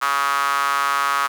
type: tone with high-pass filter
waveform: sawtooth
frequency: 140 Hz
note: C#3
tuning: 18 cents sharp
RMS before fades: -20 dBFS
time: 0.01-1.28 s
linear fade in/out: 20 ms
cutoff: 1200 Hz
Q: 6
effects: 8-bit